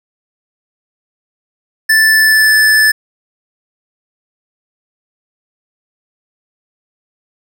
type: tone with pitch glide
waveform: square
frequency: 1760 to 1744.8 Hz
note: A6 to A6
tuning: 0 to -15 cents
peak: -7 dBFS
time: 1.89-2.92 s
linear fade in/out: 10 ms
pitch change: -15 cents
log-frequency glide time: 2.02-2.54 s
effects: none